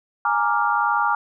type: chord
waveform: sine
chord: Bb dominant seventh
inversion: third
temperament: equal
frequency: 830.6 / 932.3 / 1174.7 / 1396.9 Hz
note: Ab5 / Bb5 / D6 / F6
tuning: 0 / 0 / 0 / 0 cents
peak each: -23 dBFS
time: 0.25-1.15 s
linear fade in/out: 2 ms
effects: none